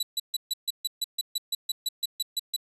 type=tone bursts; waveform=sawtooth; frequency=3951 Hz; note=B7; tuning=in tune; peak=-22 dBFS; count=16; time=0-2.564 s; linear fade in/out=5 ms; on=29 ms; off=140 ms; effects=resampled to 32000 Hz